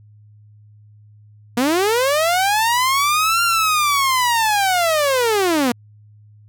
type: linear two-way sweep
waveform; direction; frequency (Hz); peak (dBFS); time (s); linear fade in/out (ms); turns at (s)
sawtooth; up then down; 230.9 to 1396.9 to 230.9; -11; 1.57-5.72; 5; 3.43
effects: added 105 Hz sine -44 dBFS peak until 6.48 s